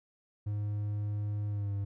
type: tone with pitch glide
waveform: triangle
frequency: 103.83 to 100.12 Hz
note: G#2 to G2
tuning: 0 to +37 cents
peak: -29 dBFS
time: 0.46-1.85 s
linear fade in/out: 10 ms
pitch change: -63 cents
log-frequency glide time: 1.48-1.73 s
effects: none